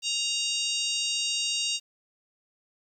harmonic tone with a mistuned harmonic, 934 Hz, A#5, 3 cents sharp, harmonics 3 / 4 / 5 / 6 / 7 / 8 / 9, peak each -30 / -32 / -34 / -36 / -37 / -38 / -39 dBFS, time 0.02-1.8 s, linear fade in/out 50 ms, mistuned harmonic 8, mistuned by -30 cents, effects 10-bit

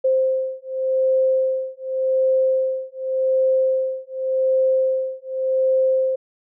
sine beating tone pair, 523.3 / 524.17 Hz, C5 / C5, 0 / +3 cents, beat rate 0.87 Hz, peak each -20 dBFS, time 0.04-6.16 s, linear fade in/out 10 ms, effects none

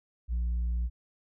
sine tone, 59 Hz, A#1, 22 cents sharp, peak -24 dBFS, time 0.28-0.9 s, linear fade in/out 50 ms, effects tanh soft clip ceiling -26 dBFS

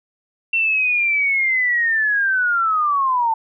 sine linear sweep, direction down, 2716 to 882 Hz, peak -15 dBFS, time 0.53-3.34 s, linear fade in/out 5 ms, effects none

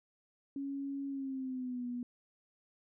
sine tone with pitch glide, 277.2 to 244.1 Hz, C#4 to B3, 0 to -20 cents, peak -36 dBFS, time 0.56-2.03 s, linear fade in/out 2 ms, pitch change -220 cents, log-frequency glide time 1.08-1.86 s, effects none

